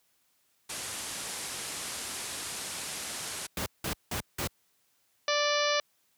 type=low-pass noise; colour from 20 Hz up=white; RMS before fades=-38 dBFS; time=0.69-3.47 s; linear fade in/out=10 ms; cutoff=11000 Hz; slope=48 dB/octave
type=noise bursts; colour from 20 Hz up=pink; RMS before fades=-32 dBFS; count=4; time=3.57-4.474 s; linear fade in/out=2 ms; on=91 ms; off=180 ms
type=harmonic tone; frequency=587 Hz; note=D5; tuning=1 cent flat; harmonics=1 / 2 / 3 / 4 / 5 / 6 / 7 / 8 / 9 / 10; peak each=-29 / -32 / -34 / -35 / -36 / -37 / -37 / -38 / -39 / -39 dBFS; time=5.28-5.8 s; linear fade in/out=2 ms
effects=white hiss -71 dBFS RMS until 6.17 s + high-pass 60 Hz 12 dB/octave